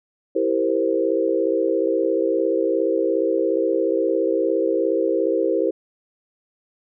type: chord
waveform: sine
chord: C dominant seventh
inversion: first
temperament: equal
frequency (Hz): 329.6 / 392 / 466.2 / 523.3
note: E4 / G4 / Bb4 / C5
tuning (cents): 0 / 0 / 0 / 0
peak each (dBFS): -23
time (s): 0.35-5.71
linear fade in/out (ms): 10
effects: none